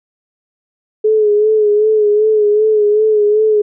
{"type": "tone with vibrato", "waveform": "sine", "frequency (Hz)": 424.9, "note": "G#4", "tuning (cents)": 40, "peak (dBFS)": -8, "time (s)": [1.04, 3.62], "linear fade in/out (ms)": 10, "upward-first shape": "sine", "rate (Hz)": 2.6, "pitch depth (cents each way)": 45, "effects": []}